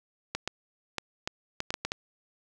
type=clicks; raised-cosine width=0.2 ms; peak=-13 dBFS; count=9; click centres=0.35 / 0.476 / 0.983 / 1.275 / 1.604 / 1.705 / 1.741 / 1.85 / 1.919 s; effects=none